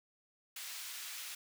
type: high-pass noise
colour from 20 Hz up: pink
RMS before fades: -45 dBFS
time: 0.56-1.35 s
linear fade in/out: 5 ms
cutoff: 2200 Hz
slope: 12 dB/octave
effects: none